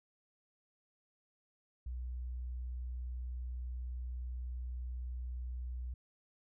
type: tone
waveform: sine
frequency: 61.74 Hz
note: B1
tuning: in tune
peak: -38 dBFS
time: 1.86-5.94 s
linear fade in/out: 5 ms
effects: none